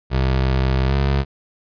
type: tone with pitch glide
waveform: 25% pulse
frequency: 65.41 to 68.58 Hz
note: C2 to C#2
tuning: 0 to -18 cents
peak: -12 dBFS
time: 0.1-1.25 s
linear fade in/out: 50 ms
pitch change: +82 cents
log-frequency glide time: 0.86-0.94 s
effects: resampled to 11025 Hz